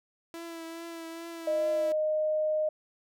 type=tone with vibrato; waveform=sawtooth; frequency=332 Hz; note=E4; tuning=12 cents sharp; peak=-35 dBFS; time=0.34-1.92 s; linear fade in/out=0 ms; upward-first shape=triangle; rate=2.4 Hz; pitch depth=27 cents each way
type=tone; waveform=sine; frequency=617 Hz; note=D#5; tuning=15 cents flat; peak=-25 dBFS; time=1.47-2.69 s; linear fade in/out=5 ms
effects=none